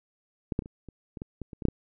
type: clicks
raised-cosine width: 3 ms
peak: -16 / -13 / -28 / -30 / -30 / -26 / -23 / -23 / -28 / -24 / -9 / -15 dBFS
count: 12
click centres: 0.522 / 0.591 / 0.622 / 0.659 / 0.887 / 1.172 / 1.219 / 1.417 / 1.532 / 1.622 / 1.653 / 1.685 s
effects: none